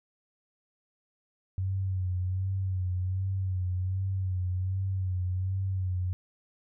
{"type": "tone with vibrato", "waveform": "sine", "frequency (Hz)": 93.4, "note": "F#2", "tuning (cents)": 17, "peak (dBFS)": -27, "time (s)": [1.58, 6.13], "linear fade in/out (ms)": 0, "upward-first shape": "sine", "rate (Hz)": 1.3, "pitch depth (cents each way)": 49, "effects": []}